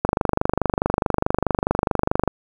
click train, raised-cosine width 1 ms, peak -3 dBFS, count 56, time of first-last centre 0.05-2.277 s, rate 24.7 Hz, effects 7-bit

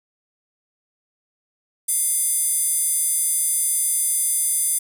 square tone with high-pass filter, 698.5 Hz, F5, in tune, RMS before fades -21 dBFS, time 1.88-4.79 s, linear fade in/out 10 ms, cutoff 9600 Hz, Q 6, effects none

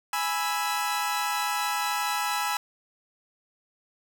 sawtooth chord, E major, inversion first, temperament equal, 830.6 / 987.8 / 1318.5 Hz, G#5 / B5 / E6, 0 / 0 / 0 cents, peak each -26 / -27 / -27 dBFS, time 0.13-2.57 s, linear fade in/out 2 ms, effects 9-bit

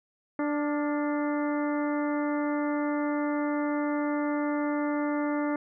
harmonic tone with a mistuned harmonic, 294.4 Hz, D4, 4 cents sharp, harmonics 1 / 2 / 3 / 4 / 5 / 6 / 7, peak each -27 / -33 / -37 / -39 / -41 / -43 / -44 dBFS, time 0.39-5.56 s, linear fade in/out 2 ms, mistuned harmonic 5, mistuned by -58 cents, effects none

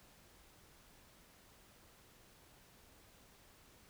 silence, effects pink hiss -64 dBFS RMS until 3.89 s

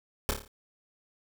pink noise with echo, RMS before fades -26 dBFS, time 0.29-0.31 s, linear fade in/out 0 ms, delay 28 ms, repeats 6, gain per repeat -5 dB, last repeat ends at 0.478 s, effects none

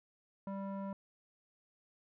square tone with low-pass filter, 196 Hz, G3, in tune, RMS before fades -41 dBFS, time 0.47-0.93 s, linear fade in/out 2 ms, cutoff 940 Hz, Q 2.1, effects none

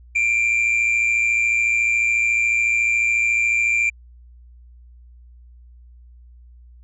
triangle tone with amplitude modulation, 2371 Hz, D7, 16 cents sharp, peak -12 dBFS, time 0.15-3.9 s, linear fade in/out 10 ms, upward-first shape sine, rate 114 Hz, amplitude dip 55%, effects added 60 Hz sine -43 dBFS peak until 6.83 s + resampled to 22050 Hz

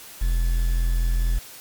triangle tone with quantisation, 42.33 Hz, E1, 47 cents sharp, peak -16 dBFS, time 0.21-1.39 s, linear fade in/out 10 ms, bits 7, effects white hiss -42 dBFS RMS until 1.6 s + MP3 96 kbps

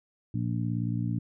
harmonic tone, 58.27 Hz, A#1, in tune, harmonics 2 / 3 / 4 / 5, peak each -29 / -33 / -35 / -37 dBFS, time 0.34-1.19 s, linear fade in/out 5 ms, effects none

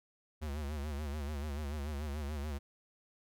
square tone with vibrato, 73.42 Hz, D2, in tune, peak -37 dBFS, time 0.41-2.59 s, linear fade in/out 20 ms, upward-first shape sine, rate 6.9 Hz, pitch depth 100 cents each way, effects none

